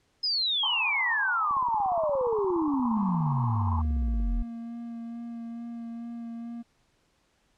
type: exponential sweep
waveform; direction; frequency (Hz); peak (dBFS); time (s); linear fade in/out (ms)
sine; down; 5140 to 38.69; -24; 0.23-4.43; 10
type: band-pass noise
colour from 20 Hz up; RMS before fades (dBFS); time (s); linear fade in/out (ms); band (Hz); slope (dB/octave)
white; -35; 0.63-3.82; 5; 840 to 1100; 96
type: click train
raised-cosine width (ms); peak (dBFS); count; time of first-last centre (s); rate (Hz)
3; -34; 47; 1.51-4.2; 17.1
type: tone with vibrato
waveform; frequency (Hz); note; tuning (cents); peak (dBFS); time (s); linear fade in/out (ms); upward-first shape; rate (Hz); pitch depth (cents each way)
triangle; 233.1; A#3; 0; -33; 2.95-6.63; 20; sine; 2.3; 14
effects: pink hiss -69 dBFS RMS until 7.57 s + low-pass 8000 Hz 12 dB/octave